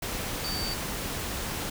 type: tone in noise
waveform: sine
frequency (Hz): 4598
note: D8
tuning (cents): -37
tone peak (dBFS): -32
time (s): 0.44-0.74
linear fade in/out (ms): 5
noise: pink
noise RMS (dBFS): -33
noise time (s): 0.02-1.7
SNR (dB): -2
effects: none